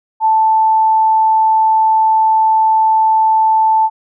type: tone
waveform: sine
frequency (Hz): 880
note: A5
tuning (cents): 0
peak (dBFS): -8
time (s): 0.2-3.9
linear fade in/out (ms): 50
effects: none